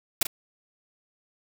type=noise with echo; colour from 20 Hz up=white; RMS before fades=-21 dBFS; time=0.21-0.23 s; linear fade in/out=5 ms; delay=40 ms; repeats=1; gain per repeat=-9 dB; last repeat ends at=0.27 s; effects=none